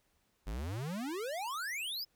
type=exponential sweep; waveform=square; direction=up; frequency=45.88 to 5274 Hz; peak=-37 dBFS; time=0.46-2.05 s; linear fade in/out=20 ms; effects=pink hiss -75 dBFS RMS until 2.15 s